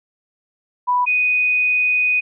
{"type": "tone pair in turn", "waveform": "sine", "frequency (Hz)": [987.8, 2489], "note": ["B5", "D#7"], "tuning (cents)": [0, 0], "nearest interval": "octave + major third", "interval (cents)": 1600, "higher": "second", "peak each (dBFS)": -14, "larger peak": "neither", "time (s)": [[0.87, 1.06], [1.06, 2.21]], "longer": "second", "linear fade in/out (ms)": 20, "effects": []}